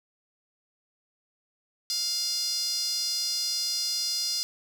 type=tone with high-pass filter; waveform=sawtooth; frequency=703 Hz; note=F5; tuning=11 cents sharp; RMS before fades=-29 dBFS; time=1.9-4.43 s; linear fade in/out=0 ms; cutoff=4900 Hz; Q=6.7; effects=none